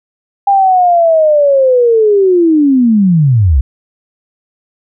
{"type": "linear sweep", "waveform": "sine", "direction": "down", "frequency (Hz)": [805, 58], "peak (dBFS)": -5, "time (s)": [0.47, 3.61], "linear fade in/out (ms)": 5, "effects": []}